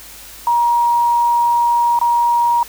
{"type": "tone with dropouts", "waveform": "sine", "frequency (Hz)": 948, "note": "A#5", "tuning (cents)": 29, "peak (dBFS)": -11, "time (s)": [0.47, 2.63], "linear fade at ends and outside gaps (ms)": 2, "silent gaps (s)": [1.99, 2.013], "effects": ["added 50 Hz sine -46 dBFS peak until 2.68 s", "white hiss -37 dBFS RMS until 2.68 s"]}